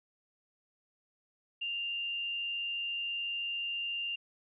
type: tone with frequency modulation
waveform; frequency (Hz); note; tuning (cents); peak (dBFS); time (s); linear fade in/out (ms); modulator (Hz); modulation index
sine; 2794; F7; 0; -33; 1.61-4.16; 10; 89.3; 0.4
effects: none